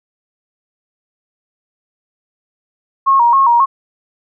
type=tone with vibrato; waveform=sine; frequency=1013 Hz; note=B5; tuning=44 cents sharp; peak=-7 dBFS; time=3.06-3.66 s; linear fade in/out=20 ms; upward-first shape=square; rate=3.7 Hz; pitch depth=120 cents each way; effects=none